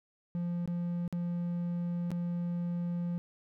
triangle tone with dropouts, 173.7 Hz, F3, 9 cents flat, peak -29 dBFS, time 0.35-3.18 s, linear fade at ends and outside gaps 0 ms, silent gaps 0.658-0.676 / 1.078-1.126 / 2.105-2.116 s, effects none

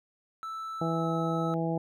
triangle tone with pitch glide, 1318.5 to 1297.3 Hz, E6 to E6, 0 to -28 cents, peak -33 dBFS, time 0.43-1.54 s, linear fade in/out 0 ms, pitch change -28 cents, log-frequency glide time 0.8-1.09 s
harmonic tone, 164.81 Hz, E3, in tune, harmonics 1 / 2 / 3 / 4 / 5, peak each -30 / -33 / -35 / -36 / -37 dBFS, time 0.81-1.78 s, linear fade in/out 5 ms
effects none

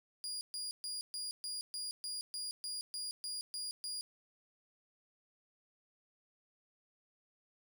30% pulse tone bursts, 4851 Hz, D#8, 45 cents flat, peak -36 dBFS, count 13, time 0.24-4.01 s, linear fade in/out 0 ms, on 170 ms, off 130 ms, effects none

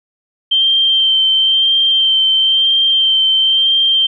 sine tone with vibrato, 3138 Hz, G7, 1 cent sharp, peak -9 dBFS, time 0.51-4.07 s, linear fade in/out 10 ms, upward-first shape sine, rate 0.99 Hz, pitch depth 17 cents each way, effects none

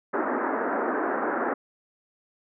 pink band-pass noise, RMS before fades -27 dBFS, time 0.13-1.54 s, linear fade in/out 10 ms, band 240 to 1700 Hz, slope 48 dB/octave, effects none

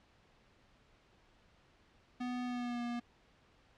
square tone with pitch glide, 247.6 to 239.2 Hz, B3 to A#3, +5 to +45 cents, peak -37 dBFS, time 2.2-3 s, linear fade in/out 10 ms, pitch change -60 cents, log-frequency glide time 2.45-2.82 s, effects pink hiss -67 dBFS RMS until 3.77 s + low-pass 4000 Hz 12 dB/octave

